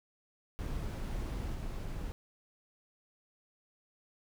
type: noise with level steps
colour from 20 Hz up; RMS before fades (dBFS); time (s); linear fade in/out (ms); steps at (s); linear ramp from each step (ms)
brown; -37 / -39; 0.59-2.12; 0; 1.54; 5
effects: none